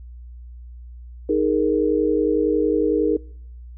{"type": "chord", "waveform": "sine", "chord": "D# suspended fourth", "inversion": "none", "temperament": "equal", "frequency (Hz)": [311.1, 415.3, 466.2], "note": ["D#4", "G#4", "A#4"], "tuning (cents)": [0, 0, 0], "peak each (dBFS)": -21, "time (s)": [1.29, 3.17], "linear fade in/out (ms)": 5, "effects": ["noise-tail reverb RT60 0.7 s tail -26 dB re dry", "added 60 Hz sine -36 dBFS peak until 3.77 s"]}